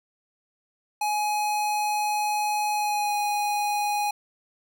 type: tone with pitch glide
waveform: square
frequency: 840 to 828 Hz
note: G#5 to G#5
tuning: +19 to -5 cents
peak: -24 dBFS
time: 1.01-4.11 s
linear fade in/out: 5 ms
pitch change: -24 cents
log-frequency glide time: 2.73-3.13 s
effects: none